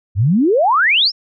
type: exponential sweep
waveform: sine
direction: up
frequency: 87.31 to 5500 Hz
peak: -10 dBFS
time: 0.15-1.12 s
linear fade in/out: 50 ms
effects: none